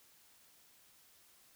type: silence
effects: white hiss -65 dBFS RMS until 1.55 s